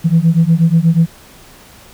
sine beating tone pair, 161.2 / 169.5 Hz, E3 / E3, -38 / +49 cents, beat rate 8.3 Hz, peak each -10 dBFS, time 0.04-1.07 s, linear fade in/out 20 ms, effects tanh soft clip ceiling -2 dBFS + pink hiss -41 dBFS RMS until 1.93 s

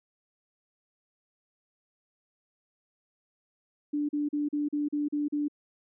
sine tone bursts, 293.7 Hz, D4, in tune, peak -26 dBFS, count 8, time 3.93-5.483 s, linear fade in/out 10 ms, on 160 ms, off 39 ms, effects none

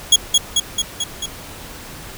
25% pulse tone with echo, 3322 Hz, G#7, in tune, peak -3 dBFS, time 0.12-0.16 s, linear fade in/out 5 ms, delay 220 ms, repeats 5, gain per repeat -3 dB, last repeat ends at 1.26 s, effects pink hiss -35 dBFS RMS until 2.17 s

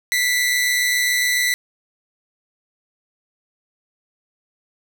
sawtooth tone pair together, 1974.8 / 2102 Hz, B6 / C7, -1 / +7 cents, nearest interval minor second, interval 108 cents, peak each -14 / -21 dBFS, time 0.12-1.54 s, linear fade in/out 0 ms, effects none

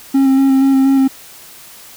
triangle tone with vibrato, 269.2 Hz, C4, 49 cents sharp, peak -6 dBFS, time 0.14-1.08 s, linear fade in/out 10 ms, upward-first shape square, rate 4.2 Hz, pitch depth 15 cents each way, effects white hiss -38 dBFS RMS until 1.96 s

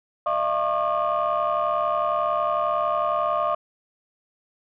sine tone cluster, 609 / 680 / 1092 / 1205 Hz, D#5 / F5 / C#6 / D6, -37 / -46 / -26 / +44 cents, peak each -25 dBFS, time 0.26-3.55 s, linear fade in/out 5 ms, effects tanh soft clip ceiling -15 dBFS

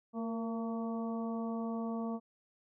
harmonic tone with a mistuned harmonic, 226.9 Hz, A#3, 47 cents flat, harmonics 1 / 2 / 3 / 4 / 5, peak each -35 / -43 / -44 / -49 / -48 dBFS, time 0.13-2.2 s, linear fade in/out 50 ms, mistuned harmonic 2, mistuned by +33 cents, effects none

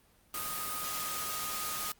sine tone in noise, 1245 Hz, D#6, 1 cent sharp, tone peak -40 dBFS, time 0.34-1.92 s, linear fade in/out 2 ms, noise white, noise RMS -37 dBFS, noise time 0.34-1.92 s, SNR -6 dB, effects pink hiss -65 dBFS RMS until 1.99 s + Opus 32 kbps

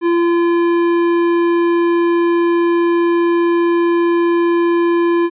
sine tone with tanh clipping, 341.9 Hz, F4, 37 cents flat, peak -13 dBFS, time 0.01-5.3 s, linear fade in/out 50 ms, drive 14 dB, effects resampled to 8000 Hz

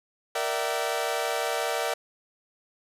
sawtooth chord, E half-diminished seventh, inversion second, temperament equal with one note detuned, 466.2 / 587.3 / 659.3 / 764.8 Hz, Bb4 / D5 / E5 / G5, 0 / 0 / 0 / -43 cents, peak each -28 dBFS, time 0.35-1.94 s, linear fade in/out 5 ms, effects resampled to 32000 Hz

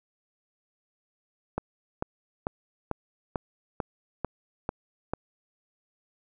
click train, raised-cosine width 1 ms, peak -14 dBFS, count 9, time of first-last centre 1.58-5.136 s, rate 2.25 Hz, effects none

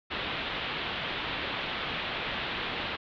white low-pass noise, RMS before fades -34 dBFS, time 0.1-2.97 s, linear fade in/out 20 ms, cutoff 3700 Hz, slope 48 dB/octave, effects none

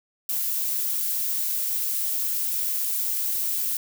violet noise, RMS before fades -26 dBFS, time 0.29-3.77 s, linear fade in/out 2 ms, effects none

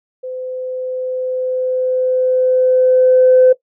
sine tone with level ramp, 511 Hz, C5, 41 cents flat, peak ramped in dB -23 to -4 dBFS, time 0.23-3.53 s, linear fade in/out 10 ms, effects noise-tail reverb RT60 0.1 s tail -18 dB re dry + tanh soft clip ceiling -1 dBFS

